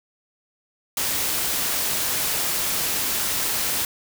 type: noise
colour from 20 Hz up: white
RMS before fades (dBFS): -24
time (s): 0.97-3.85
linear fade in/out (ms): 2
effects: none